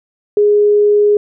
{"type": "tone", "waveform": "sine", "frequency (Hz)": 414.7, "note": "G#4", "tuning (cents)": -3, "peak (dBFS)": -7, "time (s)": [0.37, 1.17], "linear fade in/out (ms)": 2, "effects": []}